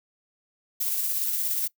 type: noise with tremolo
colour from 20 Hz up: violet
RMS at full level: -26 dBFS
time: 0.8-1.68 s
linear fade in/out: 10 ms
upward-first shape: square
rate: 17 Hz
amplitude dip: 25%
effects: noise-tail reverb RT60 0.1 s tail -21 dB re dry